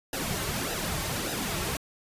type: noise with flanger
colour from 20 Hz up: pink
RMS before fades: -31 dBFS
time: 0.13-1.77 s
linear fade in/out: 2 ms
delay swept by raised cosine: 0.89 to 4.19 ms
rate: 1.7 Hz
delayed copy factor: -0.7
effects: resampled to 32000 Hz